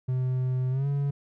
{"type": "tone with pitch glide", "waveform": "triangle", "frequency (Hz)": [128.1, 141.32], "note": ["C3", "C#3"], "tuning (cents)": [-36, 34], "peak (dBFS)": -22, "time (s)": [0.08, 1.11], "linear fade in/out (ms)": 10, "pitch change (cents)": 170, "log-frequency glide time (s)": [0.7, 0.87], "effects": []}